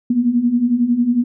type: beating tone pair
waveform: sine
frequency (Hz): 233.1 / 244.1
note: A#3 / B3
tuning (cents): 0 / -20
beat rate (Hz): 11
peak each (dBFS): -19 / -14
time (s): 0.1-1.24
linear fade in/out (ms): 5
effects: none